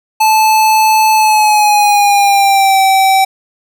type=tone with pitch glide; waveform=square; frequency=871 to 771.5 Hz; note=A5 to G5; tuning=-18 to -28 cents; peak=-7 dBFS; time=0.2-3.25 s; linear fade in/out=10 ms; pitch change=-210 cents; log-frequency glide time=1.14-2.8 s; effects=none